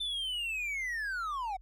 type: linear sweep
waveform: triangle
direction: down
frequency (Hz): 3567 to 728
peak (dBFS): -31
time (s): 0-1.57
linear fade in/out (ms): 10
effects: added 45 Hz sine -51 dBFS peak until 1.61 s